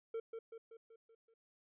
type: tone with echo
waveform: triangle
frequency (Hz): 453.3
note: A#4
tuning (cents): -48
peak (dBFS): -36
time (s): 0.14-0.2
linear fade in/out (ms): 5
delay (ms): 190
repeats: 6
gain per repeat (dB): -5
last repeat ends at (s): 1.34
effects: resampled to 8000 Hz